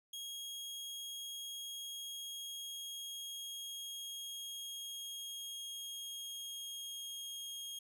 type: tone with pitch glide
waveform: sawtooth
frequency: 3277 to 3256 Hz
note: G#7 to G#7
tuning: -24 to -35 cents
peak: -40 dBFS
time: 0.13-7.79 s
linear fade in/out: 5 ms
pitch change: -11 cents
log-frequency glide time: 1.57-7.46 s
effects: none